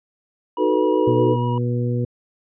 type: chord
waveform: sine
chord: B dominant seventh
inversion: first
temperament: equal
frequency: 311.1 / 370 / 440 / 493.9 Hz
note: D#4 / F#4 / A4 / B4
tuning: 0 / 0 / 0 / 0 cents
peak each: -21 dBFS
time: 0.57-1.37 s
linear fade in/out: 50 ms
type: tone with vibrato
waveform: triangle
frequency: 964 Hz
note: B5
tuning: 42 cents flat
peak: -24 dBFS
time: 0.57-1.58 s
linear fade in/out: 2 ms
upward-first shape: sine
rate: 8.2 Hz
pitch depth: 12 cents each way
type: harmonic tone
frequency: 121.5 Hz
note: B2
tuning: 28 cents flat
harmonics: 1 / 2 / 3 / 4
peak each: -20 / -26 / -30 / -29 dBFS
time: 1.07-2.05 s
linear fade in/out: 5 ms
effects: resampled to 8000 Hz